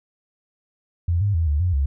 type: tone with pitch steps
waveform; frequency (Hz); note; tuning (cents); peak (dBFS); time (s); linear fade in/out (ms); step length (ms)
sine; 85.8 / 101.7 / 82.4 / 73.2 / 89.5 / 69.2; F2 / G#2 / E2 / D2 / F2 / C#2; -30 / -36 / 0 / -5 / +43 / -2; -17; 1.08-1.86; 5; 130
effects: none